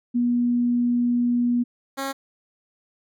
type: tone pair in turn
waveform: sine / 10% pulse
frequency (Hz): 241.7 / 272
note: B3 / C#4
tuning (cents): -37 / -33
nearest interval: major second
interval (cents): 204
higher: second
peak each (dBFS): -18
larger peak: neither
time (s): 0.14-1.64 / 1.97-2.13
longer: first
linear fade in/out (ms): 20
effects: none